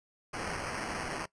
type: noise with sample-and-hold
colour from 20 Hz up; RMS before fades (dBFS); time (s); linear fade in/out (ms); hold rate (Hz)
blue; -37; 0.33-1.26; 10; 3675
effects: noise-tail reverb RT60 0.1 s tail -19 dB re dry + resampled to 22050 Hz